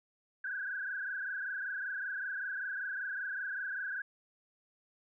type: tone with frequency modulation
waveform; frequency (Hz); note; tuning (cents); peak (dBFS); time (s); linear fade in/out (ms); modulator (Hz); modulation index
sine; 1568; G6; 0; -35; 0.44-4.02; 5; 25.2; 3.4
effects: none